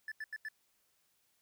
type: tone bursts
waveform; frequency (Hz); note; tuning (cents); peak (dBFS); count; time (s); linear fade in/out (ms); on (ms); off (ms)
triangle; 1745; A6; -15; -37; 4; 0.08-0.486; 2; 37; 86
effects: white hiss -75 dBFS RMS until 1.41 s